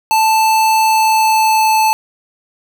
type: tone with pitch glide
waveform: square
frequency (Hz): 880 to 873.9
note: A5 to A5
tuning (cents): 0 to -12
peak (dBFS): -10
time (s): 0.11-1.93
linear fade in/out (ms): 0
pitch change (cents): -12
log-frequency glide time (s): 0.81-1.82
effects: none